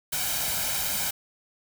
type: noise with comb filter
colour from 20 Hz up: white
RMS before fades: -28 dBFS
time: 0.12-1.11 s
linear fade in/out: 10 ms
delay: 1.3 ms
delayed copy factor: +0.65
effects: none